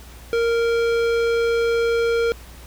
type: tone with tanh clipping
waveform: sine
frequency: 464.6 Hz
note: A#4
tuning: 6 cents flat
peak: -19 dBFS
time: 0.33-2.32 s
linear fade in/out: 0 ms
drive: 17 dB
effects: added 60 Hz sine -40 dBFS peak until 2.66 s + pink hiss -45 dBFS RMS until 2.66 s